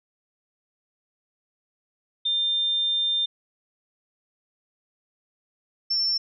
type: tone pair in turn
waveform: sine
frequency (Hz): 3600 / 5394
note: A7 / E8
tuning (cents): +39 / +39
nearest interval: perfect fifth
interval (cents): 700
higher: second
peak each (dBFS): -21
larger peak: neither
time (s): 2.25-3.26 / 5.9-6.18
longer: first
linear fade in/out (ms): 10
effects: none